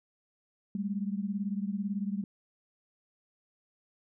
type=beating tone pair; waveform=sine; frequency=196 / 214 Hz; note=G3 / A3; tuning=0 / -48 cents; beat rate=18 Hz; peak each=-32 / -35 dBFS; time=0.75-2.24 s; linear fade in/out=2 ms; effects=none